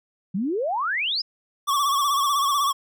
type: exponential sweep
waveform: sine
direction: up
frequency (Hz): 174.61 to 5274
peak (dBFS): -22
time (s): 0.34-1.22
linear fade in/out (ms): 10
type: tone with vibrato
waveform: square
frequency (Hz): 1129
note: C#6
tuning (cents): +31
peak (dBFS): -20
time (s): 1.67-2.73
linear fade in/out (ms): 20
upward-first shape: sine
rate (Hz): 16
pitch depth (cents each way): 71
effects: none